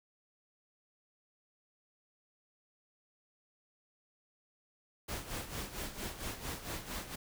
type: noise with tremolo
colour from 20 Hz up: pink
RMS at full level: -39 dBFS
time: 5.08-7.16 s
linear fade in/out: 10 ms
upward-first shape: sine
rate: 4.4 Hz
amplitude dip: 70%
effects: none